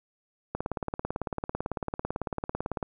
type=click train; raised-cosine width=1 ms; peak=-16 dBFS; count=42; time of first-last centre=0.55-2.828 s; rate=18 Hz; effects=none